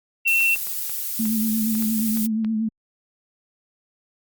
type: tone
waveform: sine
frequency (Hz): 2707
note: E7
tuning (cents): +45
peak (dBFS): -16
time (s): 0.25-0.56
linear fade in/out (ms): 20
type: noise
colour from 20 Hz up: violet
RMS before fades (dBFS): -27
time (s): 0.27-2.27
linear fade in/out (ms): 10
type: clicks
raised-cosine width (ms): 0.3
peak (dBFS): -23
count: 9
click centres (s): 0.407 / 0.559 / 0.671 / 0.896 / 1.255 / 1.752 / 1.824 / 2.172 / 2.447
type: tone with vibrato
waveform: sine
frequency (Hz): 220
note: A3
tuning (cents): 0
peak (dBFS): -20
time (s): 1.19-2.69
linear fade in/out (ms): 10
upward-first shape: triangle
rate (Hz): 8.5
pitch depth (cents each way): 50
effects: Opus 48 kbps